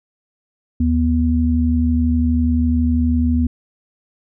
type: tone pair together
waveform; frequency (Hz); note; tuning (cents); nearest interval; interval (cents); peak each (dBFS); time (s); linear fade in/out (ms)
sine; 77.2 / 243.7; D#2 / B3; -13 / -23; octave + minor sixth; 1990; -16; 0.8-3.47; 5
effects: none